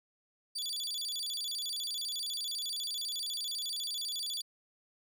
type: tone with vibrato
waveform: 35% pulse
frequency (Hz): 3996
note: B7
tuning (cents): +20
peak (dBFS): -33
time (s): 0.55-4.42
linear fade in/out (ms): 10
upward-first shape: square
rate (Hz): 14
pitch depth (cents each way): 260
effects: none